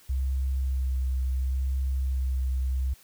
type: tone with vibrato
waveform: sine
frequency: 65.41 Hz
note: C2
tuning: in tune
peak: -24 dBFS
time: 0.09-2.94 s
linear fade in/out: 10 ms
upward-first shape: sine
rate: 0.72 Hz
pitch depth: 21 cents each way
effects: white hiss -56 dBFS RMS until 3.03 s